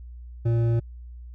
sine tone with hard clipping, 116.3 Hz, A#2, 4 cents flat, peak -21 dBFS, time 0.45-0.8 s, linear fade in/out 10 ms, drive 9 dB, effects added 60 Hz sine -38 dBFS peak until 1.34 s

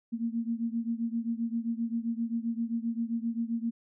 sine beating tone pair, 228.4 / 236 Hz, A#3 / A#3, -35 / +22 cents, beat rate 7.6 Hz, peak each -31 / -33 dBFS, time 0.12-3.71 s, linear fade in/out 20 ms, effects none

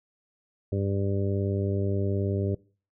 harmonic tone, 98.8 Hz, G2, 14 cents sharp, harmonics 1 / 2 / 3 / 4 / 5 / 6, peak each -26 / -33 / -35 / -32 / -38 / -38 dBFS, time 0.72-2.55 s, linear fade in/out 5 ms, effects noise-tail reverb RT60 0.4 s tail -23 dB re dry

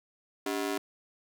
sawtooth ring-modulated tone, 342.3 Hz, F4, 35 cents flat, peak -23 dBFS, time 0.46-0.78 s, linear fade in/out 5 ms, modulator 53.6 Hz, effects none

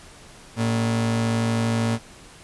45% pulse ring-modulated tone, 170.9 Hz, F3, 37 cents flat, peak -17 dBFS, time 0.56-1.99 s, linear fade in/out 50 ms, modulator 58.9 Hz, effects pink hiss -46 dBFS RMS until 2.43 s + resampled to 24000 Hz

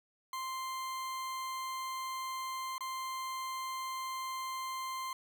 40% pulse tone with dropouts, 1046.5 Hz, C6, in tune, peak -36 dBFS, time 0.33-5.13 s, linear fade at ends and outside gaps 2 ms, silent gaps 2.781-2.807 s, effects none

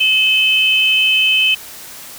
sine tone pair together, 2583 / 3056 Hz, E7 / G7, -36 / -45 cents, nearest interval minor third, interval 291 cents, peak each -13 dBFS, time 0-1.55 s, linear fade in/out 10 ms, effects white hiss -34 dBFS RMS until 2.18 s

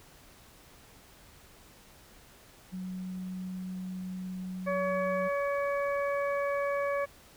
sine tone, 185 Hz, F#3, in tune, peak -35 dBFS, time 2.72-5.29 s, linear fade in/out 20 ms
harmonic tone, 565 Hz, C#5, 33 cents sharp, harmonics 1 / 2 / 3 / 4, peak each -29 / -35 / -39 / -41 dBFS, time 4.66-7.06 s, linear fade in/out 20 ms
effects pink hiss -56 dBFS RMS until 7.36 s

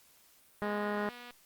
harmonic tone, 207.3 Hz, G#3, 3 cents flat, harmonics 1 / 2 / 3 / 4 / 5 / 6 / 7 / 8 / 9, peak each -36 / -37 / -39 / -41 / -42 / -45 / -42 / -48 / -44 dBFS, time 0.62-1.09 s, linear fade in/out 0 ms
click train, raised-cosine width 0.3 ms, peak -33 dBFS, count 168, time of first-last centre 0.62-1.307 s, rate 243 Hz
effects white hiss -63 dBFS RMS until 1.45 s + Opus 48 kbps

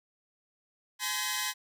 10% pulse tone cluster, 844 / 1025 / 1550 / 1678 / 1902 Hz, G#5 / C6 / G6 / G#6 / A#6, +28 / -36 / -20 / +17 / +34 cents, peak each -30 / -26 / -31 / -33 / -26 dBFS, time 0.99-1.54 s, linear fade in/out 50 ms, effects none

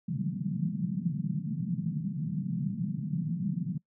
white band-pass noise, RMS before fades -32 dBFS, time 0.08-3.78 s, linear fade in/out 10 ms, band 140 to 200 Hz, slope 48 dB/octave, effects noise-tail reverb RT60 0.1 s tail -23 dB re dry

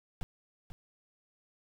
brown noise with echo, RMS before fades -34 dBFS, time 0.21-0.23 s, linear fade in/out 0 ms, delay 490 ms, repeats 1, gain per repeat -10 dB, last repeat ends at 0.72 s, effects none

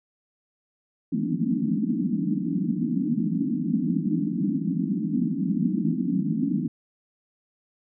pink band-pass noise, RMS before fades -25 dBFS, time 1.12-6.68 s, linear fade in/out 5 ms, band 160 to 310 Hz, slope 96 dB/octave, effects none

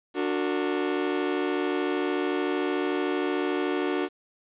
40% pulse chord, D augmented, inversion none, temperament just, 293.7 / 367.1 / 458.9 Hz, D4 / F#4 / A#4, 0 / -14 / -27 cents, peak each -28 / -27 / -32 dBFS, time 0.14-4.09 s, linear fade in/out 50 ms, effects resampled to 8000 Hz + 9-bit

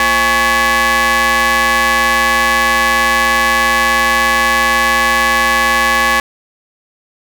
sawtooth ring-modulated tone, 293.7 Hz, D4, in tune, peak -3 dBFS, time 0-6.2 s, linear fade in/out 2 ms, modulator 1410 Hz, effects none

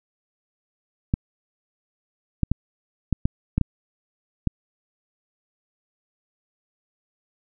clicks, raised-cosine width 5 ms, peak -7 dBFS, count 8, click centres 1.139 / 2.433 / 2.516 / 3.127 / 3.255 / 3.58 / 3.613 / 4.473 s, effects none

